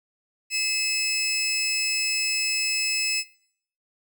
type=tone pair together; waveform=20% pulse; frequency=2047 / 2600 Hz; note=C7 / E7; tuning=-38 / -24 cents; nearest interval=major third; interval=414 cents; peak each=-31 / -19 dBFS; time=0.5-3.24 s; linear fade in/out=50 ms; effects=noise-tail reverb RT60 0.6 s tail -18 dB re dry